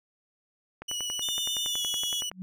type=click train; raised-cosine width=0.5 ms; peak=-24 dBFS; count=17; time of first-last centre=0.82-2.315 s; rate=10.7 Hz
type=tone with vibrato; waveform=25% pulse; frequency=2939 Hz; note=F#7; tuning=12 cents flat; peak=-27 dBFS; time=0.88-2.3 s; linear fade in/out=10 ms; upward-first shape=sine; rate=8.2 Hz; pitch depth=14 cents each way
type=tone with pitch glide; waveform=40% pulse; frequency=3585 to 3364 Hz; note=A7 to G#7; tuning=+32 to +22 cents; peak=-30 dBFS; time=1.22-2.21 s; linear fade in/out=5 ms; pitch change=-110 cents; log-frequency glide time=1.64-1.83 s
type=tone with exponential growth; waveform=sine; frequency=185.1 Hz; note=F#3; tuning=1 cent sharp; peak=-31 dBFS; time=2.29-2.42 s; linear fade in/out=0 ms; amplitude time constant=27 ms
effects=none